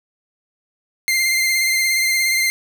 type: tone with vibrato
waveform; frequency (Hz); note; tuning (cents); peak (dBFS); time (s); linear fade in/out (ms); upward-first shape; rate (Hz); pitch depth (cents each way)
sawtooth; 2094; C7; +1; -12; 1.08-2.5; 0; sine; 17; 23
effects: none